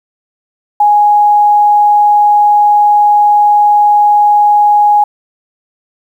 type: tone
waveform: sine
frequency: 830.6 Hz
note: G#5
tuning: in tune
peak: -4 dBFS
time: 0.8-5.04 s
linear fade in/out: 5 ms
effects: 7-bit